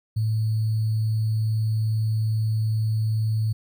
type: tone with sample-and-hold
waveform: sine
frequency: 109.7 Hz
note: A2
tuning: 5 cents flat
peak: -20 dBFS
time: 0.16-3.53 s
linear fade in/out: 10 ms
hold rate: 4410 Hz
effects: none